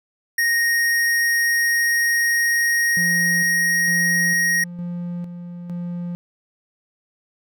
square tone with pitch glide, 1864.7 to 1877.7 Hz, A#6 to A#6, 0 to +12 cents, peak -17 dBFS, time 0.38-4.64 s, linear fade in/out 5 ms, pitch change +12 cents, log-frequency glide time 0.83-4.34 s
triangle tone with tremolo, 174.61 Hz, F3, in tune, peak -23 dBFS, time 2.97-6.15 s, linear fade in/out 0 ms, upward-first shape square, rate 1.1 Hz, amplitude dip 50%
effects none

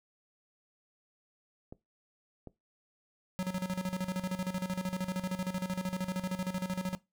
clicks, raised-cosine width 2 ms, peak -31 dBFS, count 2, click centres 1.725 / 2.473 s
square tone with tremolo, 185 Hz, F#3, in tune, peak -31 dBFS, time 3.39-6.95 s, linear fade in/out 0 ms, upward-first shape square, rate 13 Hz, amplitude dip 70%
effects noise-tail reverb RT60 0.2 s tail -19 dB re dry

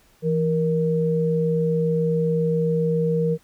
sine tone pair together, 165.45 / 469 Hz, E3 / A#4, +7 / +11 cents, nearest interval octave + tritone, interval 1804 cents, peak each -21 dBFS, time 0.22-3.38 s, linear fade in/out 50 ms, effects pink hiss -58 dBFS RMS until 3.43 s

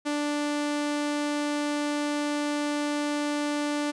sawtooth tone, 293.7 Hz, D4, in tune, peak -22 dBFS, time 0.05-3.92 s, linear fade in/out 20 ms, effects resampled to 22050 Hz

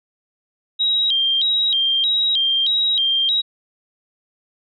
sine tone with vibrato, 3491 Hz, A7, 14 cents flat, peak -15 dBFS, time 0.79-3.42 s, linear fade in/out 20 ms, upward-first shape square, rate 1.6 Hz, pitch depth 160 cents each way, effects none

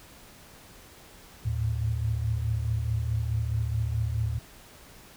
sine tone cluster, 77.9 / 107.9 / 112.6 Hz, D#2 / A2 / A2, +3 / -33 / +40 cents, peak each -30 / -36 / -27 dBFS, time 1.45-4.39 s, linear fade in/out 10 ms, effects pink hiss -51 dBFS RMS until 5.16 s

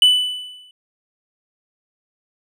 triangle tone with exponential decay, 2987 Hz, F#7, 16 cents sharp, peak -5 dBFS, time 0.02-0.71 s, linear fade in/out 2 ms, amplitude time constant 150 ms, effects none

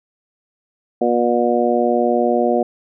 harmonic tone, 120 Hz, B2, 49 cents flat, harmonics 2 / 3 / 4 / 5 / 6, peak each -20 / -20 / -20 / -20 / -20 dBFS, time 1.01-2.63 s, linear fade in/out 5 ms, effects none

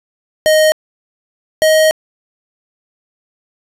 square tone pair in turn, 622.3 / 628.1 Hz, D#5 / D#5, 0 / +16 cents, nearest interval unison, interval 16 cents, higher second, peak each -8 dBFS, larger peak neither, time 0.46-0.72 / 1.62-1.91 s, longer second, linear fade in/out 0 ms, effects resampled to 32000 Hz + 7-bit

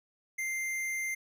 triangle tone with hard clipping, 2093 Hz, C7, in tune, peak -33 dBFS, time 0.38-1.15 s, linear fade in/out 10 ms, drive 18 dB, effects none

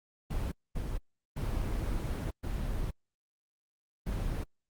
brown noise bursts at uneven times, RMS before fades -33 dBFS, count 5, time 0.3-0.52 / 0.75-0.98 / 1.36-2.31 / 2.43-2.91 / 4.06-4.44 s, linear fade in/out 10 ms, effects Opus 24 kbps

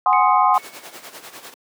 sine chord, Ab dominant seventh, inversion third, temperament equal with one note detuned, 740 / 820.6 / 1046.5 / 1244.5 Hz, Gb5 / Ab5 / C6 / Eb6, 0 / -21 / 0 / 0 cents, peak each -18 / -18 / -16 / -20 dBFS, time 0.06-0.58 s, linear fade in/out 2 ms
sine tone with exponential decay, 2217 Hz, C#7, in tune, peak -23 dBFS, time 0.13-1.1 s, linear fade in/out 0 ms, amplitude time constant 210 ms
pink noise with tremolo, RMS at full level -34 dBFS, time 0.54-1.54 s, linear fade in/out 2 ms, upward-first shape sine, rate 10 Hz, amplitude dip 70%
effects high-pass 400 Hz 12 dB/octave

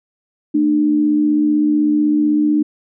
sine tone pair together, 223.7 / 299.6 Hz, A3 / D4, +29 / +35 cents, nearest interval perfect fourth, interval 506 cents, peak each -21 / -12 dBFS, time 0.54-2.63 s, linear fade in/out 10 ms, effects none

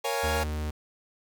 sawtooth chord, Bb minor seventh, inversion none, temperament equal, 466.2 / 554.4 / 698.5 / 830.6 Hz, Bb4 / Db5 / F5 / Ab5, 0 / 0 / 0 / 0 cents, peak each -28 / -28 / -32 / -28 dBFS, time 0.04-0.44 s, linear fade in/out 10 ms
45% pulse tone, 76.1 Hz, D#2, 38 cents flat, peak -29 dBFS, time 0.23-0.71 s, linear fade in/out 10 ms
effects 8-bit

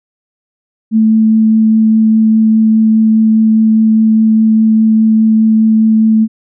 sine tone with vibrato, 220 Hz, A3, in tune, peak -5 dBFS, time 0.91-6.28 s, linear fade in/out 50 ms, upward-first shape triangle, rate 4.9 Hz, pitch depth 9 cents each way, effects none

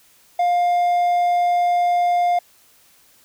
triangle tone, 705 Hz, F5, 16 cents sharp, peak -13 dBFS, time 0.39-2.39 s, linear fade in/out 5 ms, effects white hiss -54 dBFS RMS until 3.24 s

